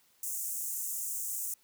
pink high-pass noise, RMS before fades -36 dBFS, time 0.23-1.54 s, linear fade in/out 2 ms, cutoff 6700 Hz, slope 48 dB/octave, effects white hiss -67 dBFS RMS until 1.63 s

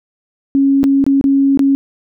sine tone with dropouts, 274.9 Hz, C#4, 14 cents flat, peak -8 dBFS, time 0.55-1.75 s, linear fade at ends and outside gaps 0 ms, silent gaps 0.832-0.84 / 1.041-1.065 / 1.212-1.241 / 1.574-1.593 s, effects none

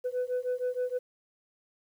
sine beating tone pair, 496.4 / 502.8 Hz, B4 / B4, +9 / +31 cents, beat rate 6.4 Hz, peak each -30 dBFS, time 0.04-0.99 s, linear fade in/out 20 ms, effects tanh soft clip ceiling -25 dBFS + 10-bit

